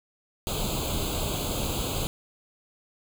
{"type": "noise with comb filter", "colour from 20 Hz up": "pink", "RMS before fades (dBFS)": -29, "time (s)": [0.47, 2.07], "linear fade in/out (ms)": 0, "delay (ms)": 0.27, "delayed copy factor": 0.95, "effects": []}